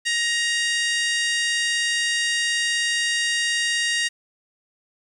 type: harmonic tone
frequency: 939 Hz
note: A#5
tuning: 12 cents sharp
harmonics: 2 / 3 / 4 / 5 / 6 / 7 / 8 / 9 / 10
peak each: -23 / -27 / -29 / -31 / -33 / -34 / -35 / -36 / -37 dBFS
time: 0.05-4.09 s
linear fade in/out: 20 ms
effects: 9-bit